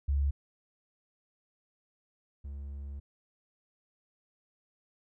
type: tone pair in turn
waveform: sine / triangle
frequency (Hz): 70.2 / 70.2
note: C#2 / C#2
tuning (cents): +22 / +22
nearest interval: unison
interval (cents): 0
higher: neither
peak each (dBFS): -25 / -36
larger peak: first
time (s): 0.08-0.31 / 2.44-3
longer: second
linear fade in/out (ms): 10
effects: none